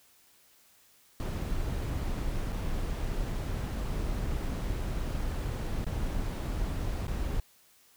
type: noise with dropouts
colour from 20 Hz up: brown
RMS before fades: -32 dBFS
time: 1.2-7.4 s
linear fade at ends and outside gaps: 1 ms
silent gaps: 2.523-2.527 / 5.845-5.866 / 7.069-7.08 s
effects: white hiss -62 dBFS RMS until 7.96 s

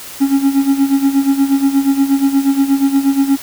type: tone with tremolo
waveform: triangle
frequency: 274.9 Hz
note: C#4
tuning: 14 cents flat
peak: -5 dBFS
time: 0.2-3.37 s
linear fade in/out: 20 ms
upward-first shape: sine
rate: 8.4 Hz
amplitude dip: 75%
effects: white hiss -31 dBFS RMS until 3.42 s

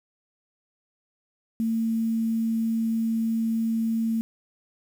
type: tone with quantisation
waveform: sine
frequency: 225.8 Hz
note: A3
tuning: 45 cents sharp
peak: -22 dBFS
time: 1.6-4.21 s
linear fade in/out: 0 ms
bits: 8
effects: none

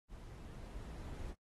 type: noise with level ramp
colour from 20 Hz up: brown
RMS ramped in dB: -52 to -45 dBFS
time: 0.08-1.35 s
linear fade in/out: 50 ms
effects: noise-tail reverb RT60 0.1 s tail -22 dB re dry + AAC 32 kbps

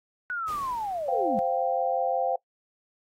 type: linear sweep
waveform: sine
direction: down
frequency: 1490 to 185 Hz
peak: -28 dBFS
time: 0.3-1.39 s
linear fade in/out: 0 ms
type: noise with exponential decay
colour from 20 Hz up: pink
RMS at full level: -43 dBFS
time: 0.48-2 s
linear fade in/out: 0 ms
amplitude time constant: 330 ms
type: chord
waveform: sine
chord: C suspended fourth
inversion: none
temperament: equal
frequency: 523.3 / 698.5 / 784 Hz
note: C5 / F5 / G5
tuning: 0 / 0 / 0 cents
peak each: -28 dBFS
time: 1.08-2.36 s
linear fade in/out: 5 ms
effects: noise-tail reverb RT60 0.1 s tail -21 dB re dry + AAC 48 kbps

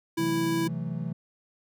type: tone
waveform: square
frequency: 329.6 Hz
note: E4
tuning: in tune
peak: -26 dBFS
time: 0.17-0.68 s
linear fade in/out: 10 ms
type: chord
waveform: triangle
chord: F# half-diminished seventh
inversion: second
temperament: equal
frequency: 130.81 / 164.81 / 185 / 220 Hz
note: C3 / E3 / F#3 / A3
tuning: 0 / 0 / 0 / 0 cents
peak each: -34 / -30 / -36 / -36 dBFS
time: 0.18-1.13 s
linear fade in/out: 10 ms
effects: none

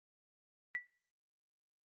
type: tone with exponential decay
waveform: sine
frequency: 1959 Hz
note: B6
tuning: 15 cents flat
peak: -32 dBFS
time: 0.75-0.87 s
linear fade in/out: 0 ms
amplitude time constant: 26 ms
effects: noise-tail reverb RT60 0.5 s tail -21 dB re dry + Opus 32 kbps

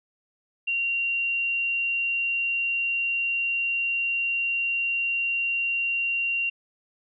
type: tone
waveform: sine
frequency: 2760 Hz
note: F7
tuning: 21 cents flat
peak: -23 dBFS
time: 0.67-6.5 s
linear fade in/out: 10 ms
effects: none

